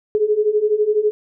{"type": "beating tone pair", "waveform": "sine", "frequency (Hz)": [415.3, 427.3], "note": ["G#4", "G#4"], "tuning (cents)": [0, 49], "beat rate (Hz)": 12, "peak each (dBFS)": [-19, -16], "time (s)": [0.15, 1.11], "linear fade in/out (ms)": 0, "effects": []}